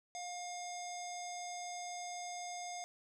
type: tone with low-pass filter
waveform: square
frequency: 712 Hz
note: F5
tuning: 33 cents sharp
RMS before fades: -44 dBFS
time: 0.15-2.84 s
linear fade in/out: 0 ms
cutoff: 6900 Hz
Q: 6.6
effects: none